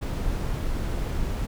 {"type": "noise", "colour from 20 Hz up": "brown", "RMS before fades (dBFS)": -27, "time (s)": [0.01, 1.47], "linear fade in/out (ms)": 20, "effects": []}